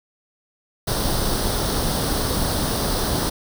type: noise with comb filter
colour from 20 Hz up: pink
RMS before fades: -22 dBFS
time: 0.87-3.3 s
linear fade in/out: 10 ms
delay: 0.21 ms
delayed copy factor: +0.65
effects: none